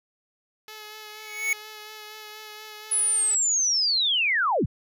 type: tone with vibrato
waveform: 5% pulse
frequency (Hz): 427.8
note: A4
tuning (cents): -49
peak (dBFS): -28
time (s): 0.68-3.35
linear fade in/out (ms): 2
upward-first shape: sine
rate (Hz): 4.2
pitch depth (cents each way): 19
type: tone with exponential growth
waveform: square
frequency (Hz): 2217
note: C#7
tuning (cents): 0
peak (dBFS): -20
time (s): 1.1-1.53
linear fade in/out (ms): 2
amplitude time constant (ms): 93
type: linear sweep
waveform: sine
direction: down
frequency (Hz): 10400 to 57.2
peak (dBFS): -20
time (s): 2.91-4.66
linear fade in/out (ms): 10
effects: none

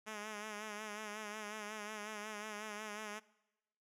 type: tone with vibrato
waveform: 5% pulse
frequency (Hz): 211.9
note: G#3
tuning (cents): +35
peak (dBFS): -32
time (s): 0.06-3.2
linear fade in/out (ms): 20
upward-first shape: sine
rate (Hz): 5.5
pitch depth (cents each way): 50
effects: noise-tail reverb RT60 1.0 s tail -22 dB re dry + low-pass 11000 Hz 12 dB/octave

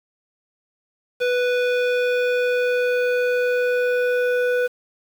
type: tone with low-pass filter sweep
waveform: square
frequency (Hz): 493.9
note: B4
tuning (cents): 0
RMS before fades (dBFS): -20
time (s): 1.2-4.68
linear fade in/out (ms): 20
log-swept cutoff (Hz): 3100 to 1700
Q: 1.3
effects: 7-bit

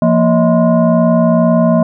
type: tone with frequency modulation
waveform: sine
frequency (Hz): 233.1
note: A#3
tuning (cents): 0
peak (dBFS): -7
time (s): 0.02-1.83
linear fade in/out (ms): 2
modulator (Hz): 404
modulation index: 1.3
effects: none

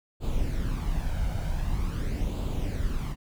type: noise with flanger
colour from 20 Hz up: brown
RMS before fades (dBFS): -28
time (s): 0.2-3.16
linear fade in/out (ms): 50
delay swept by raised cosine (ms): 0.26 to 1.36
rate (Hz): 0.45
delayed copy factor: +0.55
effects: none

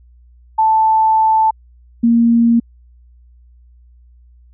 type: tone pair in turn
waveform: sine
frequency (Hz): 880 / 233.1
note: A5 / A#3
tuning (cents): 0 / 0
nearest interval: octave + major seventh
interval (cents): 2300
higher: first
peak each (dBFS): -9 / -8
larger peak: second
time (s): 0.58-1.51 / 2.03-2.6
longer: first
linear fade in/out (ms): 10
effects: added 60 Hz sine -43 dBFS peak until 4.53 s

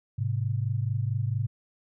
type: tone pair together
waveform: sine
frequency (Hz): 106.37 / 130.81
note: G#2 / C3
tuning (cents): +42 / 0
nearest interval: major third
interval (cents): 358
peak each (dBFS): -27 / -29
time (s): 0.18-1.47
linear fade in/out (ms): 10
effects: none

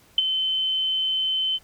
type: tone with ADSR envelope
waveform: sine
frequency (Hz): 3066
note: G7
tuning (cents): -39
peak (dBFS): -12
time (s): 0.18-1.59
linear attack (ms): 3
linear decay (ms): 20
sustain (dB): -9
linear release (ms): 38
effects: pink hiss -56 dBFS RMS until 1.63 s

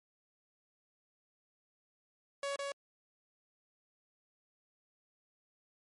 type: tone with echo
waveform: sawtooth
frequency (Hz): 560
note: C#5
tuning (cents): +18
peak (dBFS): -31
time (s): 2.43-2.56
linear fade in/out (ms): 2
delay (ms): 160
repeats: 1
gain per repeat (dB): -2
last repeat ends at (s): 2.72
effects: low-pass 12000 Hz 12 dB/octave + MP3 48 kbps

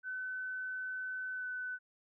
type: tone with pitch glide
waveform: sine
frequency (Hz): 1514 to 1500.1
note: F#6 to F#6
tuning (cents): +39 to +23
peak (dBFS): -37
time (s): 0.03-1.79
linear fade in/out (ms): 50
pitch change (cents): -16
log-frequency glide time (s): 1.33-1.46
effects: none

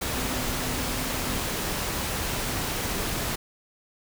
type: tone in noise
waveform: sine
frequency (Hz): 254.2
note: C4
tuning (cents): -50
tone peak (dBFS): -36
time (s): 0.15-1.39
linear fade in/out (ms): 10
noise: pink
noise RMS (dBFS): -29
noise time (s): 0.01-3.36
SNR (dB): -10
effects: none

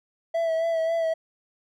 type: tone with vibrato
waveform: triangle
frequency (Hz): 657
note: E5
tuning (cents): -6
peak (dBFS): -20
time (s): 0.34-1.14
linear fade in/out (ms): 10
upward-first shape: sine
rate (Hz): 3.7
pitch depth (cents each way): 30
effects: none

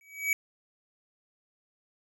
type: tone with exponential growth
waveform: square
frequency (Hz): 2275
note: C#7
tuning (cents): +44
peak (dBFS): -22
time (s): 0.01-0.33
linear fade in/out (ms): 1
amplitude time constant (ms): 69
effects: none

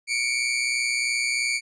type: tone pair together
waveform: sawtooth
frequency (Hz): 2226 / 2349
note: C#7 / D7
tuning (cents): +7 / 0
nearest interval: minor second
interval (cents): 93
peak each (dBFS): -22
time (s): 0.07-1.61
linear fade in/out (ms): 50
effects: resampled to 22050 Hz

